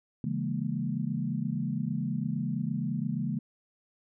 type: chord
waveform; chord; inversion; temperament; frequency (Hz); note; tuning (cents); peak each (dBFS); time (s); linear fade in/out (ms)
sine; A# half-diminished seventh; first; equal with one note detuned; 138.59 / 164.81 / 204.4 / 233.1; C#3 / E3 / G#3 / A#3; 0 / 0 / -27 / 0; -34; 0.24-3.39; 2
effects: none